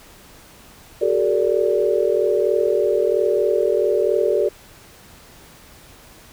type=tone cluster; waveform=sine; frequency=376 / 417.2 / 460.3 / 582 Hz; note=F#4 / G#4 / A#4 / D5; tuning=+28 / +8 / -22 / -16 cents; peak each=-21 dBFS; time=1.01-4.49 s; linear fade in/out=10 ms; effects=pink hiss -46 dBFS RMS until 6.32 s